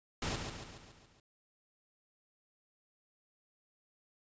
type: noise with echo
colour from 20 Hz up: pink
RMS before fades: -36 dBFS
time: 0.22-0.36 s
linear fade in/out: 2 ms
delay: 140 ms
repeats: 6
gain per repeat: -5 dB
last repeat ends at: 1.2 s
effects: resampled to 16000 Hz